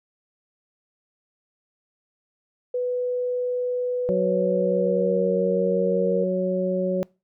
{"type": "tone with pitch glide", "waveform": "sine", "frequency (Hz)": [495.5, 469.6], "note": ["B4", "A#4"], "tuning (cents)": [6, 13], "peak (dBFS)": -22, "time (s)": [2.74, 6.24], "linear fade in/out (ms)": 5, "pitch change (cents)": -93, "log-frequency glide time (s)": [4.58, 5.34]}
{"type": "harmonic tone", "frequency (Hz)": 185, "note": "F#3", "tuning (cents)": 0, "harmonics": [1, 2, 3], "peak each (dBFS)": [-25, -27, -24], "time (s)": [4.09, 7.03], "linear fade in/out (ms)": 0}
{"effects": ["noise-tail reverb RT60 0.3 s tail -25 dB re dry"]}